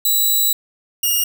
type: tone pair in turn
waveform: 5% pulse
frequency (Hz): 3931 / 2847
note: B7 / F7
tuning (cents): -9 / +33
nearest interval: tritone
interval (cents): 558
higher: first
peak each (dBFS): -6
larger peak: neither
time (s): 0.05-0.53 / 1.03-1.24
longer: first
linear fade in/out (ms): 5
effects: none